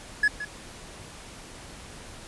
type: tone with echo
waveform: triangle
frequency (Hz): 1694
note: G#6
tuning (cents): +34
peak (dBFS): -16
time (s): 0.23-0.28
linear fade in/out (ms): 5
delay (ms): 170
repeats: 1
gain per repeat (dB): -13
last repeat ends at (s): 0.45
effects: pink hiss -44 dBFS RMS until 2.27 s + resampled to 24000 Hz